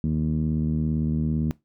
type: tone with low-pass filter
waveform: 10% pulse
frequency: 77.78 Hz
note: D#2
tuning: in tune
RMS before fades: -24 dBFS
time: 0.04-1.51 s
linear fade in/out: 0 ms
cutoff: 200 Hz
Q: 3.2
effects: noise-tail reverb RT60 0.2 s tail -20 dB re dry